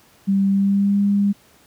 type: tone with pitch glide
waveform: sine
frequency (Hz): 196 to 201.4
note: G3 to G3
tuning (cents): 0 to +47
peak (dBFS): -14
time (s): 0.27-1.33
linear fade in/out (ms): 20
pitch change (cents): +47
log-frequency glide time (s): 0.49-0.99
effects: pink hiss -53 dBFS RMS until 1.66 s + high-pass 80 Hz 12 dB/octave